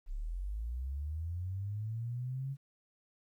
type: linear sweep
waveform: sine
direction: up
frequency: 31.47 to 139.3 Hz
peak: -35 dBFS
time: 0.06-2.57 s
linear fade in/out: 50 ms
effects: 12-bit